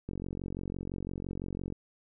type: click train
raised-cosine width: 3 ms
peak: -24 dBFS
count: 76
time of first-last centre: 0.09-1.724 s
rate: 45.9 Hz
effects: none